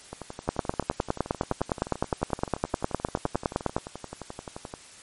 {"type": "two click trains", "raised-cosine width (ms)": 1, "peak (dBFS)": [-21, -9], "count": [54, 33], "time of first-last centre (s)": [[0.13, 4.739], [0.49, 3.765]], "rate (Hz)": [11.5, 9.77], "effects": ["white hiss -49 dBFS RMS until 5.02 s", "MP3 48 kbps"]}